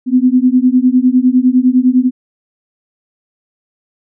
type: beating tone pair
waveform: sine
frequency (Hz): 248.4 / 258.3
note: B3 / C4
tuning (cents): +10 / -22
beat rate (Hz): 9.9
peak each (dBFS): -10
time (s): 0.06-2.11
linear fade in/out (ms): 50
effects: none